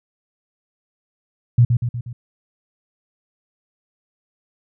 sine tone with echo, 120 Hz, B2, 49 cents flat, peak -8 dBFS, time 1.58-1.65 s, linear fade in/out 5 ms, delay 120 ms, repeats 4, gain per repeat -5 dB, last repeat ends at 2.13 s, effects none

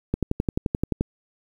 click train, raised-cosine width 3 ms, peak -9 dBFS, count 11, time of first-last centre 0.14-1.01 s, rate 11.5 Hz, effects 8-bit

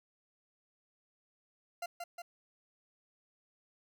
40% pulse tone with echo, 693 Hz, F5, 14 cents flat, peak -36 dBFS, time 1.82-1.86 s, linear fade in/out 5 ms, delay 180 ms, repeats 2, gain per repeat -3 dB, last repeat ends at 2.22 s, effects none

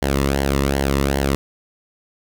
sawtooth tone with flanger, 69 Hz, C#2, 7 cents flat, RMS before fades -19 dBFS, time 0.02-1.35 s, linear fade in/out 0 ms, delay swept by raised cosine 0.8 to 1.31 ms, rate 2.6 Hz, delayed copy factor -0.65, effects none

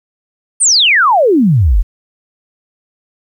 sine exponential sweep, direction down, 9397 to 38.02 Hz, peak -6 dBFS, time 0.6-1.83 s, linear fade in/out 20 ms, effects 8-bit

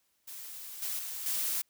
blue noise with level steps, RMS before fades -44 / -35 / -39 / -32 dBFS, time 0.27-1.62 s, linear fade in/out 10 ms, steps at 0.82 / 0.99 / 1.26 s, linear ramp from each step 2 ms, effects white hiss -74 dBFS RMS until 1.69 s

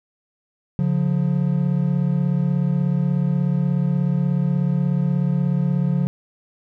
triangle tone pair together, 141.44 / 178 Hz, C#3 / F3, +35 / +33 cents, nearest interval major third, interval 398 cents, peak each -18 / -18 dBFS, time 0.79-6.07 s, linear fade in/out 0 ms, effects none

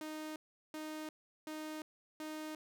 sawtooth tone bursts, 309.6 Hz, D#4, 9 cents flat, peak -38 dBFS, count 4, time 0.01-2.55 s, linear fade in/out 2 ms, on 350 ms, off 380 ms, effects none

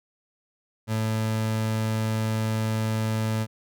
30% pulse tone, 110 Hz, A2, in tune, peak -21 dBFS, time 0.87-3.47 s, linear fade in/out 50 ms, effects none

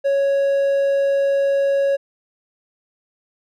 triangle tone, 554.4 Hz, C#5, in tune, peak -13 dBFS, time 0.04-1.97 s, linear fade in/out 20 ms, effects none

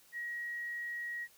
sine tone, 1900 Hz, A#6, 33 cents sharp, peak -37 dBFS, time 0.12-1.28 s, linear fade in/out 50 ms, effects white hiss -63 dBFS RMS until 1.37 s

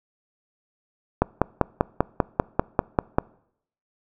click train, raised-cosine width 1 ms, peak -3 dBFS, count 11, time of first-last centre 1.22-3.185 s, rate 5.09 Hz, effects noise-tail reverb RT60 0.7 s tail -24 dB re dry

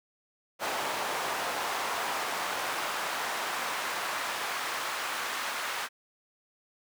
brown noise with high-pass filter sweep, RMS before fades -33 dBFS, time 0.59-5.89 s, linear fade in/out 50 ms, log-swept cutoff 790 to 1300 Hz, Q 1.1, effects none

